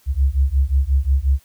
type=beating tone pair; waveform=sine; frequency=65.41 / 71.01 Hz; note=C2 / C#2; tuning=0 / +42 cents; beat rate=5.6 Hz; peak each=-17 dBFS; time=0.06-1.4 s; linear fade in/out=50 ms; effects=white hiss -56 dBFS RMS until 1.44 s